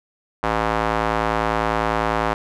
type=tone with band-pass filter; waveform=square; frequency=55 Hz; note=A1; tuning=in tune; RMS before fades=-21 dBFS; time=0.43-2.34 s; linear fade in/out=5 ms; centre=1000 Hz; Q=1.2; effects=none